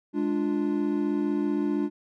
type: chord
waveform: triangle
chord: D diminished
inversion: second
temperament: equal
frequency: 207.7 / 293.7 / 349.2 Hz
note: Ab3 / D4 / F4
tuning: 0 / 0 / 0 cents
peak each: -28 / -24 / -28 dBFS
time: 0.13-1.9 s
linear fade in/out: 50 ms
effects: none